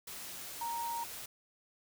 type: tone in noise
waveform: sine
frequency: 934 Hz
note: A#5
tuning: 3 cents sharp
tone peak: -35 dBFS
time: 0.61-1.04 s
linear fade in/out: 5 ms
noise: white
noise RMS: -45 dBFS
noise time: 0.07-1.26 s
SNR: +7 dB
effects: none